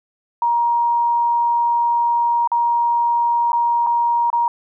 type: tone with dropouts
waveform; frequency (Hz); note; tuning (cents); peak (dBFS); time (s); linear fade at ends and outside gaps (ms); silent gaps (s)
sine; 944; A#5; +22; -14; 0.42-4.48; 2; 2.475-2.517 / 3.52-3.53 / 3.865-3.869 / 4.302-4.329
effects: none